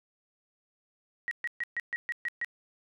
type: tone bursts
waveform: sine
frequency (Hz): 1900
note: A#6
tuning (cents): +33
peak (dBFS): -29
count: 8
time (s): 1.28-2.446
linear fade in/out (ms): 0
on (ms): 32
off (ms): 130
effects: none